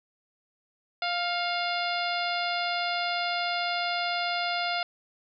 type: harmonic tone with a mistuned harmonic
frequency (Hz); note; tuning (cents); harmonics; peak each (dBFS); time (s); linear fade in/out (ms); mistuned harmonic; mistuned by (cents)
698.5; F5; 0; 1 / 2 / 3 / 4 / 5 / 6 / 7; -30 / -33 / -35 / -36 / -37 / -38 / -38; 1.02-4.83; 2; 3; +42
effects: none